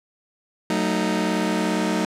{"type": "chord", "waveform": "sawtooth", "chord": "D# diminished", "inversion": "first", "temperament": "just", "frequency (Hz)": [186.68, 224, 311.1], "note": ["F#3", "A3", "D#4"], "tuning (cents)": [16, 31, 0], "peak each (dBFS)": -21, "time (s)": [0.7, 2.05], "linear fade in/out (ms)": 2, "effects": ["low-pass 9000 Hz 12 dB/octave"]}